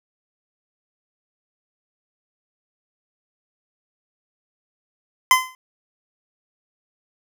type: tone with exponential decay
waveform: 25% pulse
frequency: 1028 Hz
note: C6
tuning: 31 cents flat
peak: -4 dBFS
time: 5.31-5.55 s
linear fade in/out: 1 ms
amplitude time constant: 51 ms
effects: none